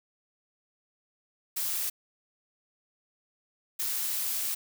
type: noise bursts at uneven times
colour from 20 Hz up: blue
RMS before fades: -31 dBFS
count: 2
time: 1.56-1.9 / 3.79-4.55 s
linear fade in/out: 10 ms
effects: none